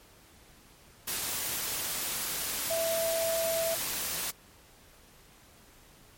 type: tone in noise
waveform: sine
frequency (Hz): 659.3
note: E5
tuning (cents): 0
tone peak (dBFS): -28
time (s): 2.7-3.75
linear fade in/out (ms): 10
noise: white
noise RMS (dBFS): -33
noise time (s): 1.07-4.31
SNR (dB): +2
effects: pink hiss -57 dBFS RMS until 6.17 s + MP3 64 kbps